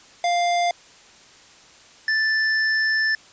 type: tone pair in turn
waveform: square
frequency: 698.5 / 1760.1 Hz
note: F5 / A6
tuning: 0 / 0 cents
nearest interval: octave + major third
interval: 1600 cents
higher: second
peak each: -19 dBFS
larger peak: neither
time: 0.24-0.71 / 2.08-3.15 s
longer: second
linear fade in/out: 2 ms
effects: white hiss -49 dBFS RMS until 3.32 s + resampled to 16000 Hz